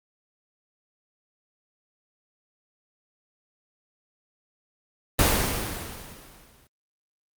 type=noise with exponential decay; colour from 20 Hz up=pink; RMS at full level=-18 dBFS; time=5.19-6.67 s; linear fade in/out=1 ms; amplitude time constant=320 ms; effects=Opus 24 kbps